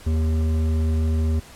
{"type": "tone with hard clipping", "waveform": "triangle", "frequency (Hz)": 79.2, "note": "D#2", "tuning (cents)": 31, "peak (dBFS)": -20, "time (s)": [0.06, 1.4], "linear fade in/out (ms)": 10, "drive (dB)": 14, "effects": ["pink hiss -45 dBFS RMS until 1.55 s", "low-pass 12000 Hz 12 dB/octave"]}